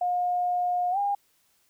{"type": "tone with pitch glide", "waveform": "sine", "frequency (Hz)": [715, 807.2], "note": ["F5", "G#5"], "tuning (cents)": [41, -49], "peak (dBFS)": -23, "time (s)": [0.01, 1.15], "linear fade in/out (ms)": 5, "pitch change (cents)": 210, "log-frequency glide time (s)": [0.91, 0.98], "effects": ["white hiss -67 dBFS RMS until 1.69 s"]}